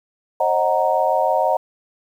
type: chord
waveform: sine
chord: C half-diminished seventh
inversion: none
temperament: equal with one note detuned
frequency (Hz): 536.1 / 622.3 / 740 / 932.3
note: C5 / Eb5 / Gb5 / Bb5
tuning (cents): +42 / 0 / 0 / 0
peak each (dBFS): -22 / -20 / -20 / -21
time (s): 0.4-1.57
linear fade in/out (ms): 5
effects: 8-bit